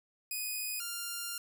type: tone pair in turn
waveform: 5% pulse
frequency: 2489 / 1396.9 Hz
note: D#7 / F6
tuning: 0 / 0 cents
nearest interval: minor seventh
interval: 1000 cents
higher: first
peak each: -25 / -25 dBFS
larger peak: neither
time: 0.31-0.8 / 0.8-1.38 s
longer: second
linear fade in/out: 2 ms
effects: none